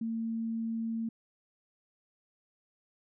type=tone; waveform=sine; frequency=226.6 Hz; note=A#3; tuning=49 cents flat; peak=-31 dBFS; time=0.01-1.09 s; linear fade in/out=5 ms; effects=none